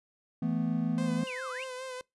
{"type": "chord", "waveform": "triangle", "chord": "E suspended fourth", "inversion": "none", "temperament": "equal with one note detuned", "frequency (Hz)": [165.58, 220, 246.9], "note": ["E3", "A3", "B3"], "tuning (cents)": [8, 0, 0], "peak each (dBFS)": -30, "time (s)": [0.42, 1.24], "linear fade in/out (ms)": 5}
{"type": "tone with vibrato", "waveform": "sawtooth", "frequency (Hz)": 514, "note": "C5", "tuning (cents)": -31, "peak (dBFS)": -34, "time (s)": [0.98, 2.01], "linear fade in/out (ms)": 0, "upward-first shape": "sine", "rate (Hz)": 4.9, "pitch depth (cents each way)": 40}
{"type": "exponential two-way sweep", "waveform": "sine", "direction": "down then up", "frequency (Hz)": [2960, 1093, 2960], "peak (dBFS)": -37, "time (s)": [1.27, 1.64], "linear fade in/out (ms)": 2, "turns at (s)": 1.49}
{"effects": ["noise-tail reverb RT60 0.2 s tail -24 dB re dry", "resampled to 24000 Hz"]}